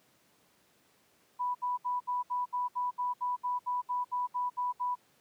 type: tone bursts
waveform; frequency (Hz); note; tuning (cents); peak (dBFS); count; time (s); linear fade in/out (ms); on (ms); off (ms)
sine; 987.8; B5; 0; -29; 16; 1.39-4.955; 20; 160; 67
effects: pink hiss -67 dBFS RMS until 5.2 s + high-pass 150 Hz 12 dB/octave